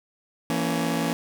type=chord; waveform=sawtooth; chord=A# diminished; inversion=second; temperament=just; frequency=167.82 / 233.1 / 279.7 Hz; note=E3 / A#3 / C#4; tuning=+31 / 0 / +16 cents; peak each=-24 dBFS; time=0.5-1.13 s; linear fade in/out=0 ms; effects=8-bit